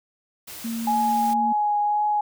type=noise; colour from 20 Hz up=white; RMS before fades=-38 dBFS; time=0.47-1.34 s; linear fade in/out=10 ms
type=tone; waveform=sine; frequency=229.3 Hz; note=A#3; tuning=28 cents flat; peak=-26 dBFS; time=0.64-1.53 s; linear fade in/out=10 ms
type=tone with vibrato; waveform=sine; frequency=834 Hz; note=G#5; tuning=7 cents sharp; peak=-19 dBFS; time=0.87-2.21 s; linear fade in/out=5 ms; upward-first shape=triangle; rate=1.9 Hz; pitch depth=14 cents each way
effects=none